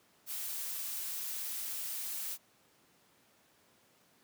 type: noise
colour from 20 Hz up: blue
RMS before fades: -39 dBFS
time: 0.26-2.38 s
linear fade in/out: 50 ms
effects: pink hiss -67 dBFS RMS until 4.23 s + high-pass 150 Hz 12 dB/octave